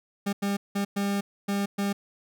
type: tone bursts at uneven times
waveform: 40% pulse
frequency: 200.3 Hz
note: G3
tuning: 38 cents sharp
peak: -24 dBFS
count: 6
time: 0.26-0.33 / 0.42-0.57 / 0.75-0.85 / 0.96-1.21 / 1.48-1.66 / 1.78-1.93 s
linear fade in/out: 10 ms
effects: none